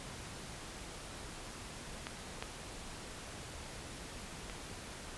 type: clicks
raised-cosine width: 0.3 ms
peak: -23 / -22 / -27 dBFS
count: 3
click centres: 2.069 / 2.425 / 4.498 s
effects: pink hiss -47 dBFS RMS until 5.17 s + resampled to 24000 Hz